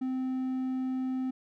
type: tone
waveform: triangle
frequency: 259 Hz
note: C4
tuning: 17 cents flat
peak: -27 dBFS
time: 0.01-1.31 s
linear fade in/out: 10 ms
effects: none